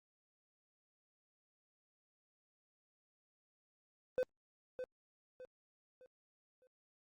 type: tone with echo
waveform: triangle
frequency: 508 Hz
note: B4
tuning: 49 cents sharp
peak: -29 dBFS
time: 4.18-4.23 s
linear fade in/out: 0 ms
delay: 610 ms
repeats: 4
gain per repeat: -9 dB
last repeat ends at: 6.67 s
effects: Opus 32 kbps